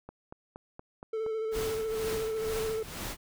click train, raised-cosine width 1 ms, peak -29 dBFS, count 6, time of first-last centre 0.09-1.264 s, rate 4.26 Hz
triangle tone with vibrato, 440.9 Hz, A4, 4 cents sharp, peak -28 dBFS, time 1.13-2.83 s, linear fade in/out 5 ms, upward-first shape square, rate 14 Hz, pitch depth 20 cents each way
pink noise with tremolo, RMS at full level -36 dBFS, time 1.51-3.17 s, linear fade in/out 50 ms, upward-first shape triangle, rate 2.1 Hz, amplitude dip 80%
effects none

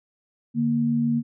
sine tone pair together, 147.46 / 234.6 Hz, D3 / A#3, +7 / +11 cents, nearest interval minor sixth, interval 804 cents, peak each -27 / -20 dBFS, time 0.54-1.23 s, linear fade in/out 50 ms, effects none

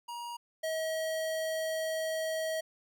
square tone pair in turn, 950 / 638.7 Hz, A#5 / D#5, +33 / +45 cents, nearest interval perfect fifth, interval 688 cents, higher first, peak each -39 / -32 dBFS, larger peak second, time 0.08-0.37 / 0.63-2.61 s, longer second, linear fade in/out 10 ms, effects none

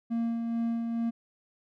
triangle tone with tremolo, 231.3 Hz, A#3, 13 cents flat, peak -24 dBFS, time 0.1-1.11 s, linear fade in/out 20 ms, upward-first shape sine, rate 2.3 Hz, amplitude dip 35%, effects none

